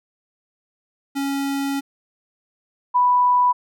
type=tone pair in turn; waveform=square / sine; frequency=277.2 / 987.8 Hz; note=C#4 / B5; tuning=0 / 0 cents; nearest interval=octave + minor seventh; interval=2200 cents; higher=second; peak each=-22 / -13 dBFS; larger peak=second; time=1.15-1.81 / 2.94-3.53 s; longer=first; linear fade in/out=20 ms; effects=none